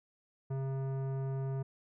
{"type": "tone with tanh clipping", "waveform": "sine", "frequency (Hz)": 134.5, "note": "C3", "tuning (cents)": 48, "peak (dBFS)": -35, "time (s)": [0.5, 1.63], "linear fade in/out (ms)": 10, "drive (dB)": 15, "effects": []}